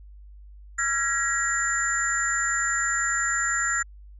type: tone cluster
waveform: sine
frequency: 1368 / 1658 / 1904 / 7150 Hz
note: F6 / G#6 / A#6 / A8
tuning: -36 / -3 / +36 / +27 cents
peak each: -28 dBFS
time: 0.78-3.83 s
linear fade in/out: 10 ms
effects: added 50 Hz sine -43 dBFS peak until 4.19 s